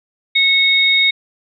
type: tone pair together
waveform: sine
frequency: 2200 / 3727 Hz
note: C#7 / A#7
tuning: -14 / -1 cents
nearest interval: major sixth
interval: 913 cents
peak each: -13 dBFS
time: 0.35-1.11 s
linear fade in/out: 10 ms
effects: none